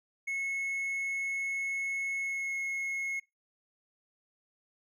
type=tone with pitch glide; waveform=triangle; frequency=2187 to 2172 Hz; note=C#7 to C#7; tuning=-24 to -36 cents; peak=-30 dBFS; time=0.27-3.2 s; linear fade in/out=10 ms; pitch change=-12 cents; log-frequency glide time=2.19-2.55 s; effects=noise-tail reverb RT60 0.2 s tail -20 dB re dry